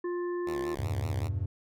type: harmonic tone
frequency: 352 Hz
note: F4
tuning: 14 cents sharp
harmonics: 1 / 3 / 5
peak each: -30 / -42 / -47 dBFS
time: 0.04-0.75 s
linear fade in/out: 5 ms
type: tone with vibrato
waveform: 5% pulse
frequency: 72.3 Hz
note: D2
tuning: 27 cents flat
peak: -27 dBFS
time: 0.46-1.29 s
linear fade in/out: 20 ms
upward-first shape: sine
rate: 5.3 Hz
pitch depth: 200 cents each way
type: chord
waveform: triangle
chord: E minor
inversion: none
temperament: equal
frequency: 82.41 / 98 / 123.47 Hz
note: E2 / G2 / B2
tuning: 0 / 0 / 0 cents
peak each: -33 / -29 / -35 dBFS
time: 0.79-1.46 s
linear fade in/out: 5 ms
effects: none